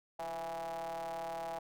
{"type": "ring-modulated tone", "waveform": "square", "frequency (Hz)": 80.7, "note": "E2", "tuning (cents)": -36, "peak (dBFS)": -36, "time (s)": [0.19, 1.59], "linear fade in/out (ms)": 5, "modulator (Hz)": 745, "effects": []}